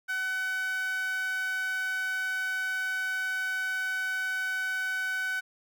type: tone with high-pass filter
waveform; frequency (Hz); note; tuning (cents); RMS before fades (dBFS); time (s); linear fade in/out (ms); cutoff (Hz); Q
sawtooth; 753; F#5; +30; -31; 0.08-5.41; 20; 1600; 7.9
effects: none